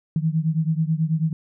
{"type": "beating tone pair", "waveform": "sine", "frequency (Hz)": [156.5, 165.7], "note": ["D#3", "E3"], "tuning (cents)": [10, 9], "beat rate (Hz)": 9.2, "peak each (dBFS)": [-21, -23], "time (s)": [0.16, 1.33], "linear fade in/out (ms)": 2, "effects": []}